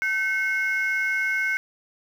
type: tone pair together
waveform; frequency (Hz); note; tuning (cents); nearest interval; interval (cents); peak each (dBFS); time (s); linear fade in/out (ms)
sine; 1535.1 / 2171; G6 / C#7; -37 / -37; tritone; 600; -23; 0.02-1.57; 0
effects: tanh soft clip ceiling -17 dBFS + 8-bit